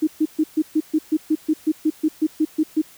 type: tone bursts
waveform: sine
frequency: 311.1 Hz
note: D#4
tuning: in tune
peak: -14 dBFS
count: 16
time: 0.02-2.818 s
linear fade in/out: 10 ms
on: 53 ms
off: 130 ms
effects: white hiss -48 dBFS RMS until 2.97 s